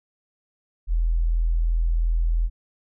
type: tone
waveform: sine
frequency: 41.45 Hz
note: E1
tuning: 10 cents sharp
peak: -18 dBFS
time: 0.87-2.5 s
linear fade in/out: 50 ms
effects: none